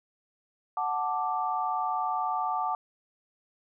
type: chord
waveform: sine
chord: D major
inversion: first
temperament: equal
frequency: 740 / 880 / 1174.7 Hz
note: F#5 / A5 / D6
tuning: 0 / 0 / 0 cents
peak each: -31 dBFS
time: 0.77-2.75 s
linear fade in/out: 2 ms
effects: none